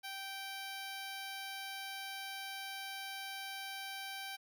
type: tone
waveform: 10% pulse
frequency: 780 Hz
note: G5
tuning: 9 cents flat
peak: -34 dBFS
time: 0.03-4.37 s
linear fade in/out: 20 ms
effects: none